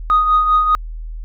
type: tone with tremolo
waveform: sine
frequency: 1244.5 Hz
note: D#6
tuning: in tune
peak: -7 dBFS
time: 0.1-0.75 s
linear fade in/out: 0 ms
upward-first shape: triangle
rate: 5 Hz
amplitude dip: 60%
effects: tanh soft clip ceiling -6 dBFS + added 40 Hz sine -25 dBFS peak until 1.24 s